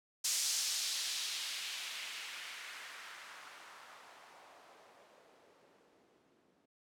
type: noise with low-pass filter sweep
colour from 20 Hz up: violet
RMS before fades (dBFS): -43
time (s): 0.24-6.66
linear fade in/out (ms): 10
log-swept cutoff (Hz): 6400 to 270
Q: 1.3
effects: none